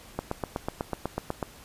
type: click train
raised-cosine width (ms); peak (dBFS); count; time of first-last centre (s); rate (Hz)
1; -14; 11; 0.19-1.428; 8.08
effects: pink hiss -50 dBFS RMS until 1.64 s + resampled to 32000 Hz